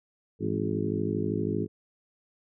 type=harmonic tone with a mistuned harmonic; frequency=52.7 Hz; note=G#1; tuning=26 cents sharp; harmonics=2 / 3 / 4 / 5 / 6 / 7 / 8; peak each=-34 / -34 / -34 / -34 / -34 / -34 / -34 dBFS; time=0.39-1.68 s; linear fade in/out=50 ms; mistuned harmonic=3; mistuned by=+100 cents; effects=none